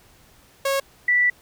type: tone pair in turn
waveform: sawtooth / sine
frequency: 548 / 1965.3 Hz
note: C#5 / B6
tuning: -20 / -9 cents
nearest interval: octave + minor seventh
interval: 2211 cents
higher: second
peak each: -16 / -15 dBFS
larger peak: second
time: 0.65-0.8 / 1.08-1.3 s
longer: second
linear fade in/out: 5 ms
effects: pink hiss -54 dBFS RMS until 1.41 s